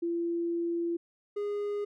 sine / triangle tone pair in turn, 340.1 / 411.1 Hz, F4 / G#4, -46 / -18 cents, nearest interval minor third, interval 328 cents, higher second, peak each -28 dBFS, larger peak neither, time 0.02-0.97 / 1.36-1.85 s, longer first, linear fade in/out 10 ms, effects none

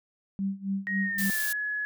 sine tone with tremolo, 195.4 Hz, G3, 5 cents flat, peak -25 dBFS, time 0.39-1.3 s, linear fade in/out 0 ms, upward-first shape sine, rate 3.7 Hz, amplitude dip 90%
sine tone with pitch glide, 1879 to 1693.4 Hz, A#6 to G#6, +13 to +33 cents, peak -28 dBFS, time 0.87-1.85 s, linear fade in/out 0 ms, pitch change -180 cents, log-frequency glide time 1-1.49 s
blue noise, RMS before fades -32 dBFS, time 1.18-1.53 s, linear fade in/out 5 ms
effects none

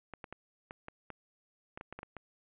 clicks, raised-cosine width 0.5 ms, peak -28 dBFS, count 12, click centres 0.137 / 0.242 / 0.326 / 0.709 / 0.884 / 1.103 / 1.775 / 1.811 / 1.926 / 1.99 / 2.031 / 2.167 s, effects resampled to 8000 Hz + 11-bit

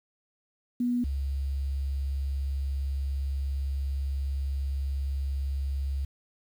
sine tone pair in turn, 243.6 / 68.67 Hz, B3 / C#2, -24 / -16 cents, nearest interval octave + minor seventh, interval 2192 cents, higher first, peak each -24 / -27 dBFS, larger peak first, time 0.8-1.04 / 1.04-6.05 s, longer second, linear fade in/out 5 ms, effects 9-bit

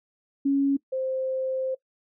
sine tone pair in turn, 277.2 / 523.3 Hz, C#4 / C5, 0 / 0 cents, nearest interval major seventh, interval 1100 cents, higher second, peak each -19 / -25 dBFS, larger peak first, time 0.45-0.77 / 0.92-1.75 s, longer second, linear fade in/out 10 ms, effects noise-tail reverb RT60 0.1 s tail -21 dB re dry

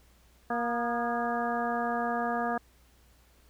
harmonic tone with a mistuned harmonic, 236.5 Hz, A#3, 25 cents sharp, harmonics 1 / 2 / 3 / 4 / 5 / 6 / 7, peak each -34 / -36 / -31 / -39 / -36 / -45 / -37 dBFS, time 0.5-2.58 s, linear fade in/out 5 ms, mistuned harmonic 5, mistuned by +56 cents, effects added 60 Hz sine -60 dBFS peak until 3.49 s + pink hiss -64 dBFS RMS until 3.49 s

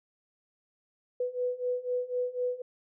sine beating tone pair, 493.9 / 497.9 Hz, B4 / B4, 0 / +14 cents, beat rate 4 Hz, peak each -33 / -31 dBFS, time 1.2-2.62 s, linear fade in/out 5 ms, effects none

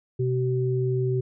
sine tone pair together, 127 / 380.6 Hz, B2 / F#4, +49 / +49 cents, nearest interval octave + perfect fifth, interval 1900 cents, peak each -23 / -26 dBFS, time 0.19-1.21 s, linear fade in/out 10 ms, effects none

